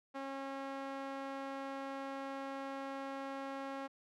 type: tone with band-pass filter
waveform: sawtooth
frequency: 272.3 Hz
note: C#4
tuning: 31 cents flat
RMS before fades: -43 dBFS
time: 0.14-3.88 s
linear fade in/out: 20 ms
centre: 900 Hz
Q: 0.76
effects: none